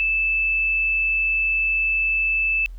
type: tone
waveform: sine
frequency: 2630 Hz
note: E7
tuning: 5 cents flat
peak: -18 dBFS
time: 0-2.66 s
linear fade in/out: 0 ms
effects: added 42 Hz sine -33 dBFS peak until 2.78 s + pink hiss -62 dBFS RMS until 2.78 s